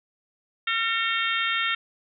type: harmonic tone with a mistuned harmonic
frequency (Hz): 456.1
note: A#4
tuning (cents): -38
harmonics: 3 / 4 / 5 / 6 / 7 / 8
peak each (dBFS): -28 / -29 / -30 / -31 / -31 / -32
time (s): 0.67-1.75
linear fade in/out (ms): 5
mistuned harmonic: 5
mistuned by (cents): -48
effects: none